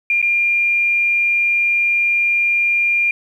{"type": "tone with dropouts", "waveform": "sine", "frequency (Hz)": 2400, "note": "D7", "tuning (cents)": 37, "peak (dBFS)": -13, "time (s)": [0.1, 3.11], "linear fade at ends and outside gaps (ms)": 2, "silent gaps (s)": [0.217, 0.226], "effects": ["8-bit"]}